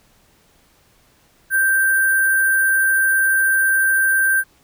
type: tone with sample-and-hold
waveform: sine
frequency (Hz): 1568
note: G6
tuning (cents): 0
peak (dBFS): -13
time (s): 1.5-4.44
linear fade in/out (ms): 50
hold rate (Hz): 11025
effects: pink hiss -56 dBFS RMS until 4.63 s